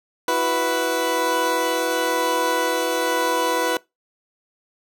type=chord; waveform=20% pulse; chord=E suspended second; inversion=none; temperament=equal; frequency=329.6 / 370 / 493.9 Hz; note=E4 / F#4 / B4; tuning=0 / 0 / 0 cents; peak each=-21 / -22 / -16 dBFS; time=0.28-3.77 s; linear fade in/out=2 ms; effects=noise-tail reverb RT60 0.2 s tail -22 dB re dry